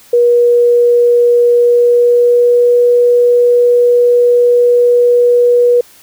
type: tone with pitch glide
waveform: sine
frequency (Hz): 480 to 484.5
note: B4 to B4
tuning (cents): -49 to -33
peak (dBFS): -5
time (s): 0.13-5.81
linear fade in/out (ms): 5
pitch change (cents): +16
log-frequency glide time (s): 1.52-2.8
effects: white hiss -42 dBFS RMS until 6.02 s